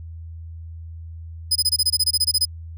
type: tone bursts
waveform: sawtooth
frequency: 5020 Hz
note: D#8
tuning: 15 cents sharp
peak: -13 dBFS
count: 14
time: 1.51-2.454 s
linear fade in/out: 10 ms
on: 47 ms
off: 22 ms
effects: added 82 Hz sine -33 dBFS peak until 2.77 s